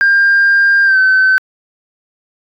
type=tone with pitch glide; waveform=sine; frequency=1600 to 1529.5 Hz; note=G6 to G6; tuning=+35 to -43 cents; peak=-5 dBFS; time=0.01-1.38 s; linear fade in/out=0 ms; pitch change=-78 cents; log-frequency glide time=0.84-0.98 s; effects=tanh soft clip ceiling -4 dBFS